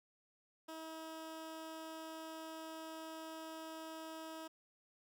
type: tone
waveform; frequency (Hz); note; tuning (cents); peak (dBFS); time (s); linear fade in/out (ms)
15% pulse; 320.4; E4; -49; -40; 0.68-4.48; 10
effects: none